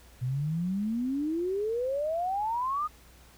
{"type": "exponential sweep", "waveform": "sine", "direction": "up", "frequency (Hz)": [121.2, 1255], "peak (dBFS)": -27, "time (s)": [0.21, 2.88], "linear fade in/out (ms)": 20, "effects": ["added 60 Hz sine -55 dBFS peak until 3.37 s", "pink hiss -57 dBFS RMS until 3.37 s"]}